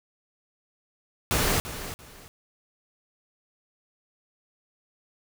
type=noise with echo; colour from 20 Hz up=pink; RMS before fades=-24 dBFS; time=1.31-1.6 s; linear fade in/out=0 ms; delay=340 ms; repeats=2; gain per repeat=-12 dB; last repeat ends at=2.28 s; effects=none